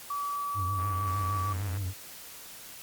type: tone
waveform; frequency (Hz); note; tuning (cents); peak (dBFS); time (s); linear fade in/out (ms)
sine; 1148; D6; -40; -30; 0.1-1.53; 5
type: tone with vibrato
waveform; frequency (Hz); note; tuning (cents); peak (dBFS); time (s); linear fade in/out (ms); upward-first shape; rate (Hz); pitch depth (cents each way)
triangle; 95; F#2; +46; -28; 0.54-1.94; 50; triangle; 6.6; 120
type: click train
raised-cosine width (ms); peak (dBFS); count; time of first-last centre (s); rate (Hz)
0.5; -29; 103; 0.79-1.771; 104
effects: white hiss -46 dBFS RMS until 2.82 s + Opus 48 kbps